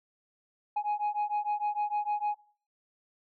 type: beating tone pair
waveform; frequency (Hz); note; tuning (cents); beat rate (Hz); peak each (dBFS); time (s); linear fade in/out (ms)
sine; 830.6 / 837.2; G#5 / G#5; 0 / +14; 6.6; -29; 0.76-2.35; 10
effects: noise-tail reverb RT60 0.4 s tail -19 dB re dry + tanh soft clip ceiling -25 dBFS